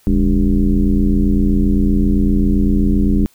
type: tone with frequency modulation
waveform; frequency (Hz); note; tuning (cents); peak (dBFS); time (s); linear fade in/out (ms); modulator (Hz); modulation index
sine; 116.54; A#2; 0; -10; 0.07-3.26; 0; 87.7; 2.1
effects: white hiss -53 dBFS RMS until 3.34 s